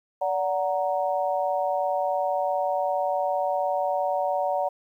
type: chord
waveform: sine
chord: D augmented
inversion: none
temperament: equal with one note detuned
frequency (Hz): 577.2 / 740 / 932.3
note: D5 / F#5 / A#5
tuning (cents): -30 / 0 / 0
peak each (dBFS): -26 / -26 / -30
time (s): 0.21-4.69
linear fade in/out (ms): 10
effects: 10-bit